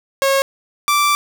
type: tone pair in turn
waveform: sawtooth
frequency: 545 / 1169.9 Hz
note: C#5 / D6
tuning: -29 / -7 cents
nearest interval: octave + minor second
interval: 1322 cents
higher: second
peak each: -9 dBFS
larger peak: neither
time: 0.22-0.42 / 0.88-1.15 s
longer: second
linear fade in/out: 0 ms
effects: none